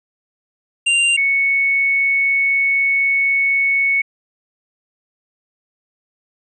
square / sine tone pair in turn, 2782 / 2214 Hz, F7 / C#7, -7 / -3 cents, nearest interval major third, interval 396 cents, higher first, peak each -13 dBFS, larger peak neither, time 0.86-1.17 / 1.17-4.02 s, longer second, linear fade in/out 10 ms, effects resampled to 22050 Hz

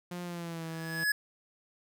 sawtooth tone with pitch glide, 176.6 to 162.88 Hz, F3 to E3, +20 to -20 cents, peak -33 dBFS, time 0.11-1.04 s, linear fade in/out 5 ms, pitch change -140 cents, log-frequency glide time 0.23-0.65 s
square tone with exponential growth, 1690 Hz, G#6, 30 cents sharp, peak -24 dBFS, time 0.61-1.12 s, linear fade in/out 5 ms, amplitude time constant 110 ms
effects none

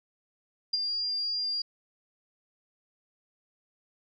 sine tone with ADSR envelope, 4799 Hz, D8, 37 cents sharp, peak -22 dBFS, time 0.73-1.62 s, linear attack 9 ms, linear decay 24 ms, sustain -6 dB, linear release 5 ms, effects none

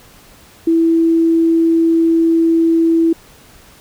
sine tone, 329.6 Hz, E4, in tune, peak -9 dBFS, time 0.67-3.13 s, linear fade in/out 5 ms, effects pink hiss -44 dBFS RMS until 3.8 s

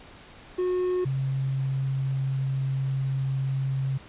triangle / sine tone pair in turn, 363.7 / 134.28 Hz, F#4 / C3, -30 / +45 cents, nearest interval octave + perfect fourth, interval 1725 cents, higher first, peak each -21 / -24 dBFS, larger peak first, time 0.58-1.05 / 1.05-3.98 s, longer second, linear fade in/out 10 ms, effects pink hiss -48 dBFS RMS until 4.08 s + resampled to 8000 Hz

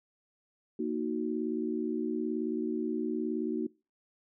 sine chord, D# minor, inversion second, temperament equal, 233.1 / 311.1 / 370 Hz, A#3 / D#4 / F#4, 0 / 0 / 0 cents, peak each -34 dBFS, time 0.79-3.67 s, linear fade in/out 5 ms, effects noise-tail reverb RT60 0.3 s tail -23 dB re dry

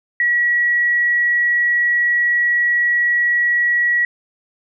sine tone, 1924 Hz, B6, 46 cents flat, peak -13 dBFS, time 0.2-4.05 s, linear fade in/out 2 ms, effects none

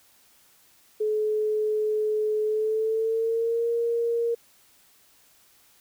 sine tone with pitch glide, 428.2 to 467 Hz, A4 to A#4, -47 to +3 cents, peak -22 dBFS, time 1-4.35 s, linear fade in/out 10 ms, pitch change +150 cents, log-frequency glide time 2.45-3.68 s, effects white hiss -59 dBFS RMS until 5.8 s

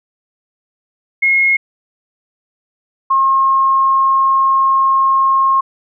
sine tone pair in turn, 2159 / 1074.8 Hz, C#7 / C6, -46 / +46 cents, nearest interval octave, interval 1208 cents, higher first, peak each -9 dBFS, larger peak neither, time 1.22-1.57 / 3.1-5.61 s, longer second, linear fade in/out 10 ms, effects none

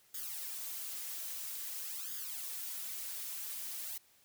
blue noise with flanger, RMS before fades -42 dBFS, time 0.14-3.98 s, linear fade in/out 5 ms, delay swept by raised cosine 0.59 to 5.99 ms, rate 0.5 Hz, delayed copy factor +0.95, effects white hiss -67 dBFS RMS until 4.24 s

